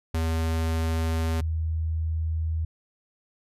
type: tone pair in turn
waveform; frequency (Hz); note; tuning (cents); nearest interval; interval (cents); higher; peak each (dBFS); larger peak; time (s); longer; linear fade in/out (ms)
square / sine; 81.2 / 80.27; E2 / E2; -26 / -45; unison; 19; first; -24 / -24; neither; 0.14-1.41 / 1.41-2.65; first; 5
effects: resampled to 32000 Hz